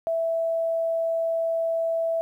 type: tone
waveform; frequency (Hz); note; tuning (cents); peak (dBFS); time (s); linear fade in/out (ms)
sine; 659.3; E5; 0; -22; 0.07-2.21; 0
effects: 10-bit